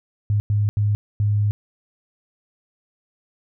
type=tone bursts at uneven times; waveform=sine; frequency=103.83 Hz; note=G#2; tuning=in tune; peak=-16 dBFS; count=4; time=0.3-0.4 / 0.5-0.69 / 0.77-0.95 / 1.2-1.51 s; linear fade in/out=0 ms; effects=none

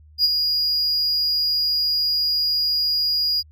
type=tone with ADSR envelope; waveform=triangle; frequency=4873 Hz; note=D#8; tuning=37 cents flat; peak=-11 dBFS; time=0.18-3.43 s; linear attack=64 ms; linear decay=27 ms; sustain=-6 dB; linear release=37 ms; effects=added 76 Hz sine -46 dBFS peak until 3.51 s

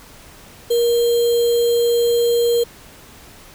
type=tone with sample-and-hold; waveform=sine; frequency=471.7 Hz; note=A#4; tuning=20 cents sharp; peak=-13 dBFS; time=0.7-2.64 s; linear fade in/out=10 ms; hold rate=3675 Hz; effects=pink hiss -43 dBFS RMS until 3.54 s

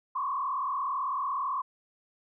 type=tone with frequency modulation; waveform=sine; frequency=1087 Hz; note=C#6; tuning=34 cents flat; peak=-28 dBFS; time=0.15-1.62 s; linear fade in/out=10 ms; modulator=38 Hz; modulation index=1.9; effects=none

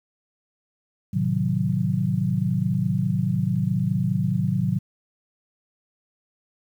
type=chord; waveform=sine; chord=A diminished seventh; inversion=none; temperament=equal; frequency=110 / 130.81 / 155.56 / 185 Hz; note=A2 / C3 / Eb3 / Gb3; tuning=0 / 0 / 0 / 0 cents; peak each=-27 / -26 / -26 / -24 dBFS; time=1.13-4.79 s; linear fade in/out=10 ms; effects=9-bit

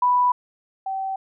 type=tone pair in turn; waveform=sine; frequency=987.8 / 770.6 Hz; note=B5 / G5; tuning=0 / -30 cents; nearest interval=major third; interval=430 cents; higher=first; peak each=-15 / -24 dBFS; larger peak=first; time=0.02-0.32 / 0.86-1.16 s; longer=neither; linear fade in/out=5 ms; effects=none

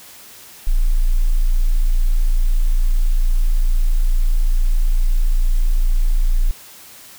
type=tone; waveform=sine; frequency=28.85 Hz; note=A#0; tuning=17 cents flat; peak=-11 dBFS; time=0.67-6.51 s; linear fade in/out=0 ms; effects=white hiss -41 dBFS RMS until 7.18 s

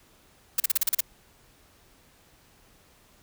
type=noise bursts; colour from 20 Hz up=blue; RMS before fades=-22 dBFS; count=8; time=0.58-1.007 s; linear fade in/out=5 ms; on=21 ms; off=37 ms; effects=pink hiss -59 dBFS RMS until 3.22 s

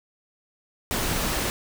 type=noise; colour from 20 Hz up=pink; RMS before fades=-26 dBFS; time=0.91-1.5 s; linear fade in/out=0 ms; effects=none

